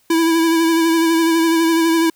square tone with vibrato, 329 Hz, E4, 3 cents flat, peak -13 dBFS, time 0.1-2.1 s, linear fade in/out 5 ms, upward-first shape sine, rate 12 Hz, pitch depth 29 cents each way, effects white hiss -58 dBFS RMS until 2.15 s

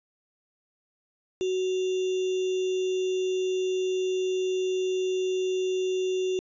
sine tone with sample-and-hold, 372 Hz, F#4, 9 cents sharp, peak -24 dBFS, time 1.41-6.39 s, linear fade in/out 0 ms, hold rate 3150 Hz, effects resampled to 16000 Hz

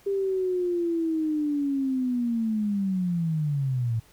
sine linear sweep, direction down, 399.3 to 110 Hz, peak -23 dBFS, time 0.06-4 s, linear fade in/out 10 ms, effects pink hiss -57 dBFS RMS until 4.12 s

